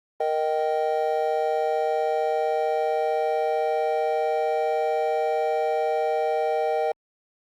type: chord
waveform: triangle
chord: Eb major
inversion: second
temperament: just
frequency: 466.7 / 622.3 / 777.8 Hz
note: Bb4 / Eb5 / G5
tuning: +2 / 0 / -14 cents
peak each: -24 dBFS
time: 0.2-6.92 s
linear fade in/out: 5 ms
effects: Opus 32 kbps